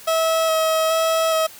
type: tone with vibrato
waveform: 30% pulse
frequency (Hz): 644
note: E5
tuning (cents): -41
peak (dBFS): -14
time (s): 0.07-1.47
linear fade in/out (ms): 10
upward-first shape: square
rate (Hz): 1.2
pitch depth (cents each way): 12
effects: white hiss -42 dBFS RMS until 1.59 s